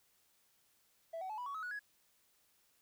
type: tone with pitch steps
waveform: triangle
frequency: 660 / 753.8 / 860.9 / 983.2 / 1122.9 / 1282.4 / 1464.6 / 1672.7 Hz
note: E5 / F#5 / A5 / B5 / C#6 / E6 / F#6 / G#6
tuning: +2 / +32 / -38 / -8 / +22 / -48 / -18 / +12 cents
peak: -37 dBFS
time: 1.13-1.794 s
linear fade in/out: 10 ms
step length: 83 ms
effects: tanh soft clip ceiling -36 dBFS + white hiss -73 dBFS RMS until 2.81 s